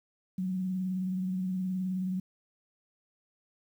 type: tone with vibrato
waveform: sine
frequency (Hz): 185.7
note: F#3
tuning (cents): +7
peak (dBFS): -29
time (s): 0.38-2.2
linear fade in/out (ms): 5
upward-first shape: triangle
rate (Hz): 19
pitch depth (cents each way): 46
effects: 10-bit